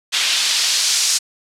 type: noise with band-pass filter sweep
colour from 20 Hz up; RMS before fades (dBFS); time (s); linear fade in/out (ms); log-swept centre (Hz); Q
white; -17; 0.12-1.19; 20; 3100 to 6000; 1.3
effects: low-pass 10000 Hz 12 dB/octave